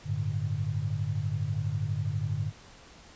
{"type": "chord", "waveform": "sine", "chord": "G suspended second", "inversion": "none", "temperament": "just", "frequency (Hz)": [98, 110.25, 147], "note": ["G2", "A2", "D3"], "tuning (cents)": [0, 4, 2], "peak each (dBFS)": -32, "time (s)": [0.04, 2.52], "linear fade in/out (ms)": 50, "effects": ["pink hiss -52 dBFS RMS until 3.15 s", "resampled to 16000 Hz"]}